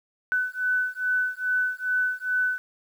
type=beating tone pair; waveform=sine; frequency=1500 / 1502.4 Hz; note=F#6 / F#6; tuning=+23 / +26 cents; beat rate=2.4 Hz; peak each=-26 dBFS; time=0.32-2.58 s; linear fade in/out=0 ms; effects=9-bit